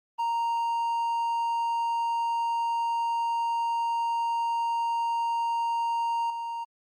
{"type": "tone with level steps", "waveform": "triangle", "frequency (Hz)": 930, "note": "A#5", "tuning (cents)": -4, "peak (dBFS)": [-23, -29], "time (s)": [0.18, 6.65], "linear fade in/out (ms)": 20, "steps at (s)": 6.3, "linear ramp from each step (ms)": 2, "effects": ["Opus 24 kbps"]}